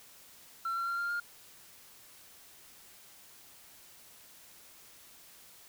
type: tone with pitch steps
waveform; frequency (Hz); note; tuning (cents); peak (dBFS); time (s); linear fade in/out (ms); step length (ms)
sine; 1353 / 1367.1 / 1381.4 / 1395.9 / 1410.5; E6 / F6 / F6 / F6 / F6; +45 / -37 / -19 / -1 / +17; -29; 0.65-1.2; 5; 110
effects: tanh soft clip ceiling -30 dBFS + white hiss -56 dBFS RMS until 5.68 s